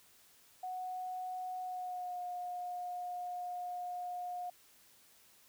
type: tone with pitch glide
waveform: sine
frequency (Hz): 737 to 716.4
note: F#5 to F5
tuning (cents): -7 to +44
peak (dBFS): -38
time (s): 0.63-4.5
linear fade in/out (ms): 5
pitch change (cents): -49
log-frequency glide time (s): 1.61-2.23
effects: white hiss -64 dBFS RMS until 5.48 s